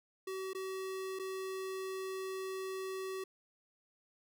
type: tone with dropouts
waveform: square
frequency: 380 Hz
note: F#4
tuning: 46 cents sharp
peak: -39 dBFS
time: 0.27-3.24 s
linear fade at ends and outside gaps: 5 ms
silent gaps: 0.533-0.548 / 1.19-1.195 s
effects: none